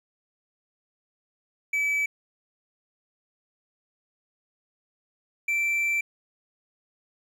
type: tone pair in turn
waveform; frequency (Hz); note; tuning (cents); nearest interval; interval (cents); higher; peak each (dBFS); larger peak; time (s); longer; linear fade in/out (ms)
triangle; 2298 / 2340; D7 / D7; -38 / -7; unison; 31; second; -21; neither; 1.73-2.06 / 5.48-6.01; second; 5
effects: 10-bit